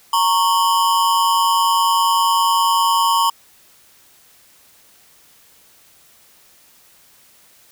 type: ring-modulated tone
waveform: square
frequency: 1015 Hz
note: B5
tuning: 47 cents sharp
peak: -11 dBFS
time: 0.13-3.3 s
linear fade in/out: 5 ms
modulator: 90 Hz
effects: white hiss -51 dBFS RMS until 7.71 s